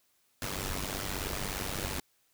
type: noise with amplitude modulation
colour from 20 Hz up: pink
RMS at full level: -32 dBFS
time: 0.42-2 s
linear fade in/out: 0 ms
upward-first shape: sine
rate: 96.7 Hz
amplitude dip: 80%
effects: white hiss -71 dBFS RMS until 2.33 s